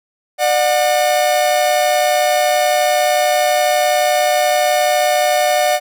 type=tone pair together; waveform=45% pulse; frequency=599 / 730.6 Hz; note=D5 / F#5; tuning=+34 / -22 cents; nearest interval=minor third; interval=344 cents; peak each=-15 / -15 dBFS; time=0.38-5.8 s; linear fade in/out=50 ms; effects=none